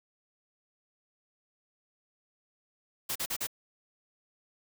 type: noise bursts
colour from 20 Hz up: white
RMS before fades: -33 dBFS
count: 4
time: 3.09-3.471 s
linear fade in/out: 10 ms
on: 66 ms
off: 39 ms
effects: none